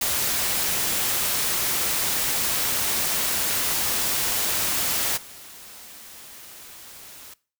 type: noise with level steps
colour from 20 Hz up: white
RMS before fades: -24 / -43 dBFS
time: 0.01-7.34 s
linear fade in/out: 5 ms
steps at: 5.16 s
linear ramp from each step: 20 ms
effects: noise-tail reverb RT60 0.4 s tail -21 dB re dry